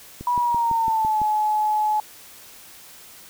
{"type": "click train", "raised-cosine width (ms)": 3, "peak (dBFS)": -21, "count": 7, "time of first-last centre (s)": [0.21, 1.217], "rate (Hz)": 5.96}
{"type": "tone with pitch glide", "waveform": "sine", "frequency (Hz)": [973, 852], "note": ["B5", "G#5"], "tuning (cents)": [-26, 44], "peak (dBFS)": -18, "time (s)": [0.27, 2], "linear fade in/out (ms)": 2, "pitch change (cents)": -230, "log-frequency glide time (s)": [0.37, 1.21]}
{"effects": ["white hiss -45 dBFS RMS until 3.29 s"]}